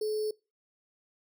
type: tone with sample-and-hold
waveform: sine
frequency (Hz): 428.1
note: A4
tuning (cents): -47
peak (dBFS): -28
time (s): 0.01-0.31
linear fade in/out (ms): 5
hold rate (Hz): 4900
effects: noise-tail reverb RT60 0.3 s tail -24 dB re dry